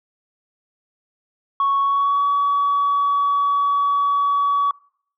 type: tone with pitch glide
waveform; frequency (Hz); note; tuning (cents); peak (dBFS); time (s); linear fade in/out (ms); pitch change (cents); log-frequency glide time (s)
sine; 1108.7 to 1134.6; C#6 to C#6; 0 to +40; -14; 1.6-4.71; 2; +40; 1.81-2.25
effects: noise-tail reverb RT60 0.6 s tail -25 dB re dry + tanh soft clip ceiling -12 dBFS